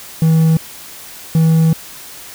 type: tone pair in turn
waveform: triangle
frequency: 161 / 161.62 Hz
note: E3 / E3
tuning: -41 / -34 cents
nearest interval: unison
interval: 7 cents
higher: second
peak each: -6 dBFS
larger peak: neither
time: 0.22-0.57 / 1.35-1.73 s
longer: second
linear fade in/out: 2 ms
effects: white hiss -34 dBFS RMS until 2.34 s